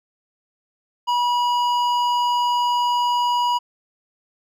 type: tone with hard clipping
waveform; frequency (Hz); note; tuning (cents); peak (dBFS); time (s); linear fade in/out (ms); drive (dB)
sine; 970; B5; -31; -19; 1.07-3.59; 20; 10
effects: none